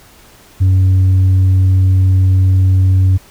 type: tone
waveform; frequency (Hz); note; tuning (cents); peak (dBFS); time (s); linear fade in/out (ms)
sine; 93.9; F#2; +26; -4; 0.6-3.18; 20
effects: tanh soft clip ceiling -6 dBFS + pink hiss -43 dBFS RMS until 3.3 s

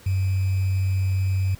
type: tone with sample-and-hold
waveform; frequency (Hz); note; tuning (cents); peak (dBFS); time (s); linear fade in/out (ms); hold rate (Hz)
sine; 95; F#2; +46; -19; 0.06-1.55; 5; 2450
effects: pink hiss -49 dBFS RMS until 1.59 s

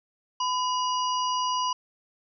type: harmonic tone with a mistuned harmonic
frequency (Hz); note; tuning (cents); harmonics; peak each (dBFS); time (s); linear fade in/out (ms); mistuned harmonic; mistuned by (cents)
965; B5; -40; 1 / 3 / 5 / 6; -25 / -33 / -36 / -38; 0.4-1.73; 5; 1; +70
effects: none

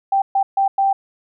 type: tone bursts at uneven times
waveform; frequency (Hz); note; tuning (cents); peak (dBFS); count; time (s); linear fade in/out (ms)
sine; 784; G5; 0; -13; 4; 0.12-0.22 / 0.35-0.43 / 0.57-0.68 / 0.78-0.93; 5
effects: none

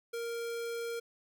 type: tone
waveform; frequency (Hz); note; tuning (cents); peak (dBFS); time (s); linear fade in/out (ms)
square; 466.2; A#4; 0; -36; 0.13-1; 10
effects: none

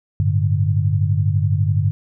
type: chord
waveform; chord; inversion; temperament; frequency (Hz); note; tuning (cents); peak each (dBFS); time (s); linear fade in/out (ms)
sine; G suspended second; none; equal; 98 / 110 / 146.83; G2 / A2 / D3; 0 / 0 / 0; -17 / -21 / -20; 0.2-1.91; 0
effects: none

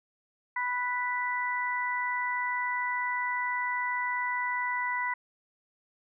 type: harmonic tone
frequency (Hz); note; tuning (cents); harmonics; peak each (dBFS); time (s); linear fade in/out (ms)
493.9; B4; 0; 2 / 3 / 4; -31 / -38 / -31; 0.56-5.14; 5
effects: none

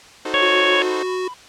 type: chord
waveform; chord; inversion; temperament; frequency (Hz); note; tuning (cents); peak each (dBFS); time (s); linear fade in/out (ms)
sawtooth; D# diminished seventh; none; equal; 311.1 / 370 / 440 / 523.3; D#4 / F#4 / A4 / C5; 0 / 0 / 0 / 0; -25 / -26 / -27 / -26; 0.25-1.03; 5
type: harmonic tone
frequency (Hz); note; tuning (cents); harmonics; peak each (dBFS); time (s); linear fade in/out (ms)
554.4; C#5; 0; 1 / 2 / 3 / 4 / 5 / 6; -22 / -22 / -21 / -23 / -22 / -22; 0.34-0.82; 0
type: tone with pitch glide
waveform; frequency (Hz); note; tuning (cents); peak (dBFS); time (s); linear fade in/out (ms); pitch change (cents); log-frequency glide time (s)
square; 363 to 369.3; F#4 to F#4; -33 to -3; -22; 0.42-1.28; 5; +30; 0.82-0.99
type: tone with tremolo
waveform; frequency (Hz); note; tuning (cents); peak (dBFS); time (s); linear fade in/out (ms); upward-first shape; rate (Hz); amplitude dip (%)
triangle; 995; B5; +13; -29; 0.72-1.34; 5; sine; 5.6; 80
effects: white hiss -44 dBFS RMS until 1.48 s + low-pass 6000 Hz 12 dB/octave

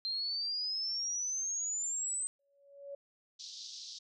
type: exponential sweep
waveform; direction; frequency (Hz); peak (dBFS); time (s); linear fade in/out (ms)
sine; up; 4138 to 8210; -33; 0.05-2.27; 0
type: tone with exponential growth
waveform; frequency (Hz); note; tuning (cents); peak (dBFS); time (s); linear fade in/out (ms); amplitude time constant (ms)
sine; 562; C#5; +24; -39; 2.39-2.95; 5; 120
type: band-pass noise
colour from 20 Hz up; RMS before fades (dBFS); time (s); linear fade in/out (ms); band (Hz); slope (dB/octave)
pink; -47; 3.39-3.99; 10; 3700 to 6000; 48
effects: none

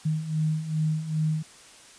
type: beating tone pair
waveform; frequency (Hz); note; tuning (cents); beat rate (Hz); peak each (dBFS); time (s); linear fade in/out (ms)
sine; 154.3 / 156.8; D#3 / D#3; -14 / +14; 2.5; -30 / -25; 0.05-1.43; 10
effects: white hiss -50 dBFS RMS until 1.98 s + resampled to 22050 Hz

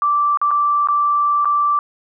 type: tone with dropouts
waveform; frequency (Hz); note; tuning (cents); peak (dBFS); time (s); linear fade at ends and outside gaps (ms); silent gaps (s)
sine; 1169; D6; -8; -13; 0.02-1.79; 1; 0.373-0.415 / 0.508-0.513 / 0.873-0.886 / 1.447-1.455
effects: none

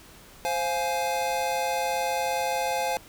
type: chord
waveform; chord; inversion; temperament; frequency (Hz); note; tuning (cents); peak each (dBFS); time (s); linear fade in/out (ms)
square; F minor; second; just; 523.8 / 698.5 / 838.1; C5 / F5 / Ab5; +2 / 0 / +16; -31 / -31 / -29; 0.45-2.97; 0
effects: pink hiss -50 dBFS RMS until 3.08 s

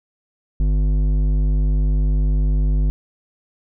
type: tone with low-pass filter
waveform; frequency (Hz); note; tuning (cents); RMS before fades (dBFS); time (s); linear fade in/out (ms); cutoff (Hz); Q
square; 50; G1; +35; -17; 0.6-2.9; 0; 210; 0.68
effects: none

